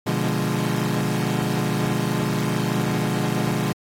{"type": "chord", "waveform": "30% pulse", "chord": "B diminished seventh", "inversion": "none", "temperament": "equal with one note detuned", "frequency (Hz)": [123.47, 148.28, 174.61, 207.7], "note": ["B2", "D3", "F3", "Ab3"], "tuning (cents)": [0, 17, 0, 0], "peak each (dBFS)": -24, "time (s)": [0.06, 3.73], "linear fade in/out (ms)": 10, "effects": ["AAC 48 kbps"]}